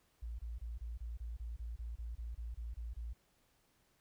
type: tone bursts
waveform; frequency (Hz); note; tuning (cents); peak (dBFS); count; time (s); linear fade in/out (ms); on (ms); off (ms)
sine; 57.5; A#1; -23; -40; 15; 0.22-3.134; 10; 170; 26
effects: pink hiss -74 dBFS RMS until 4 s